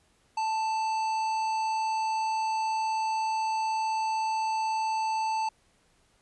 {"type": "harmonic tone with a mistuned harmonic", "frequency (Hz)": 881, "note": "A5", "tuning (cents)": 2, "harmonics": [1, 3, 5, 7, 9], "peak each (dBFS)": [-26, -40, -43, -48, -51], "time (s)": [0.37, 5.49], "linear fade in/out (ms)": 5, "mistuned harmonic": 5, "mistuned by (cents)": 51, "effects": ["pink hiss -66 dBFS RMS until 6.21 s", "resampled to 24000 Hz"]}